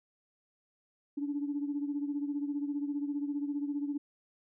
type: beating tone pair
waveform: sine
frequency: 285.4 / 300.4 Hz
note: D4 / D4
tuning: -49 / +39 cents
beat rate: 15 Hz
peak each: -32 / -38 dBFS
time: 1.17-3.98 s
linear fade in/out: 10 ms
effects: tanh soft clip ceiling -24 dBFS